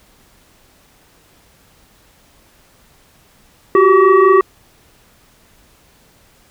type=tone with frequency modulation; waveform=sine; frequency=390 Hz; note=G4; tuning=9 cents flat; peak=-6 dBFS; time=3.75-4.41 s; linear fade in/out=2 ms; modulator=755 Hz; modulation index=1.2; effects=pink hiss -51 dBFS RMS until 6.5 s